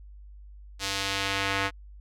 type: tone with band-pass filter sweep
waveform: square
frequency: 98 Hz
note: G2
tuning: in tune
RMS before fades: -29 dBFS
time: 0.79-1.71 s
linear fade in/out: 50 ms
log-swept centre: 4900 to 1900 Hz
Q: 1
effects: added 50 Hz sine -44 dBFS peak until 2 s